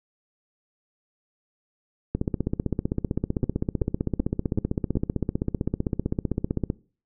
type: two click trains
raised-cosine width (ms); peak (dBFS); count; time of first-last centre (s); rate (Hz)
3; -12 / -11; 5 / 72; 3.44-4.955 / 2.15-6.701; 2.64 / 15.6
effects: noise-tail reverb RT60 0.4 s tail -22 dB re dry